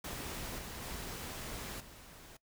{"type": "noise with level steps", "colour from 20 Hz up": "pink", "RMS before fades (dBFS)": [-42, -45, -43, -54], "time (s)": [0.04, 2.37], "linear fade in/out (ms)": 5, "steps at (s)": [0.58, 0.82, 1.8], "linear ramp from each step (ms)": 5, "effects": ["noise-tail reverb RT60 0.1 s tail -20 dB re dry"]}